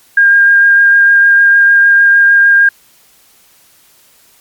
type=tone with vibrato; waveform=sine; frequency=1611 Hz; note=G6; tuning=47 cents sharp; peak=-3 dBFS; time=0.17-2.69 s; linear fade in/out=5 ms; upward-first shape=sine; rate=6.6 Hz; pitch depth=9 cents each way; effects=white hiss -47 dBFS RMS until 4.4 s + MP3 96 kbps